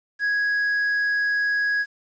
triangle tone, 1661.2 Hz, G#6, in tune, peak -18 dBFS, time 0.19-1.86 s, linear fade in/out 50 ms, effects resampled to 16000 Hz + 9-bit

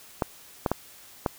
clicks, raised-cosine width 1 ms, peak -9 dBFS, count 4, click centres 0.222 / 0.662 / 0.716 / 1.262 s, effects white hiss -50 dBFS RMS until 1.38 s

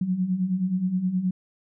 sine beating tone pair, 177.6 / 187.1 Hz, F3 / F#3, +29 / +20 cents, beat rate 9.5 Hz, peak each -29 / -23 dBFS, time 0.01-1.31 s, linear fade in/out 5 ms, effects none

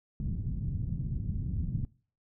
white low-pass noise, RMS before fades -33 dBFS, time 0.2-1.85 s, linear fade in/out 2 ms, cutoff 160 Hz, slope 24 dB/octave, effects noise-tail reverb RT60 0.4 s tail -21 dB re dry

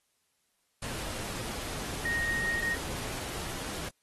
sine tone in noise, 1864.7 Hz, A#6, in tune, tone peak -28 dBFS, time 2.05-2.75 s, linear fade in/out 5 ms, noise pink, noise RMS -38 dBFS, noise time 0.82-3.89 s, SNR +7 dB, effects white hiss -75 dBFS RMS until 4.02 s + AAC 32 kbps

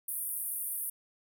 pink band-pass noise, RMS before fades -36 dBFS, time 0.08-0.9 s, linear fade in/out 5 ms, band 9300 to 16000 Hz, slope 96 dB/octave, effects none

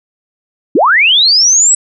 sine linear sweep, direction up, 224 to 7970 Hz, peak -5 dBFS, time 0.75-1.75 s, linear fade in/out 5 ms, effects none

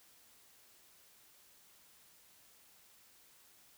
silence, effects white hiss -64 dBFS RMS until 3.77 s

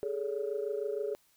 sine tone cluster, 409.8 / 436.3 / 565 Hz, G#4 / A4 / C#5, -23 / -15 / +33 cents, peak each -34 / -35 / -38 dBFS, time 0.03-1.15 s, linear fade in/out 0 ms, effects tanh soft clip ceiling -23 dBFS + white hiss -68 dBFS RMS until 1.36 s

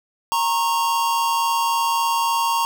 square tone pair together, 927 / 1090.6 Hz, A#5 / C#6, -10 / -29 cents, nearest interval minor third, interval 281 cents, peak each -20 / -24 dBFS, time 0.32-2.65 s, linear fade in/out 0 ms, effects none

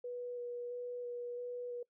sine tone with vibrato, 486.5 Hz, B4, 26 cents flat, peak -39 dBFS, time 0.04-1.83 s, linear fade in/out 5 ms, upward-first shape square, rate 1.5 Hz, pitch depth 10 cents each way, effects noise-tail reverb RT60 0.1 s tail -22 dB re dry

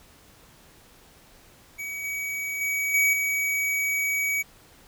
square tone with level steps, 2266 Hz, C#7, 37 cents sharp, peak -32 / -29 / -25 / -19 / -24 dBFS, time 1.78-4.43 s, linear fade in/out 20 ms, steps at 2.04 / 2.61 / 2.94 / 3.13 s, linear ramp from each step 2 ms, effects pink hiss -54 dBFS RMS until 4.87 s

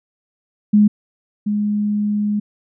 sine tone pair in turn, 208.9 / 208.1 Hz, G#3 / G#3, +10 / +4 cents, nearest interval unison, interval 6 cents, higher first, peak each -8 / -16 dBFS, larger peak first, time 0.73-0.88 / 1.46-2.4 s, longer second, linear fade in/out 10 ms, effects none

